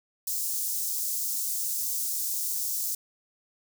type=high-pass noise; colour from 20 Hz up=white; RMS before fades=-30 dBFS; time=0.27-2.95 s; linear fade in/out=5 ms; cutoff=5600 Hz; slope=24 dB/octave; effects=none